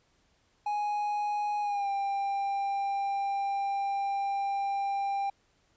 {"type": "tone with pitch glide", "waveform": "triangle", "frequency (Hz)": [830.6, 794], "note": ["G#5", "G5"], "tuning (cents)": [0, 22], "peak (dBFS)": -26, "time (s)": [0.66, 5.3], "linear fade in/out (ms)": 5, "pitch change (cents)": -78, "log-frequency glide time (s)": [1.61, 1.89], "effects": ["pink hiss -69 dBFS RMS until 5.76 s", "resampled to 16000 Hz"]}